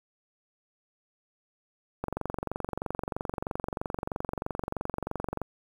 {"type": "click train", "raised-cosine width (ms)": 1, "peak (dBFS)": -17, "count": 79, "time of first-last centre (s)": [2.04, 5.417], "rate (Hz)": 23.1, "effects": ["8-bit"]}